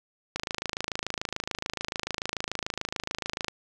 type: click train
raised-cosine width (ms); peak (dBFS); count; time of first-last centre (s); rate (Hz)
0.2; -12; 85; 0.36-3.483; 26.9
effects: none